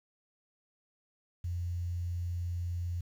sine tone with quantisation, 87.31 Hz, F2, in tune, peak -32 dBFS, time 1.44-3.01 s, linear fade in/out 5 ms, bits 10, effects none

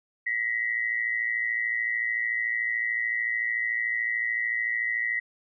sine tone pair together, 1910.4 / 2024 Hz, A#6 / B6, +42 / +42 cents, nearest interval minor second, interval 100 cents, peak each -27 / -29 dBFS, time 0.26-5.2 s, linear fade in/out 10 ms, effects none

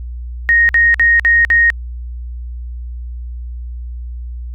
sine tone bursts, 1864.7 Hz, A#6, in tune, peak -7 dBFS, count 5, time 0.49-1.702 s, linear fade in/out 0 ms, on 200 ms, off 53 ms, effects added 60 Hz sine -23 dBFS peak until 4.54 s

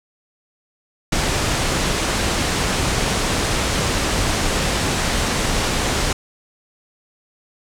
pink low-pass noise, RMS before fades -20 dBFS, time 1.12-6.13 s, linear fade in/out 5 ms, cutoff 9100 Hz, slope 24 dB/octave, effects none

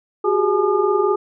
sine tone cluster, 368.7 / 393.7 / 413.4 / 852 / 1212 Hz, F#4 / G4 / G#4 / G#5 / D#6, -6 / +8 / -8 / +44 / -46 cents, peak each -20 / -23 / -18 / -25 / -23 dBFS, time 0.24-1.16 s, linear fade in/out 10 ms, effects none

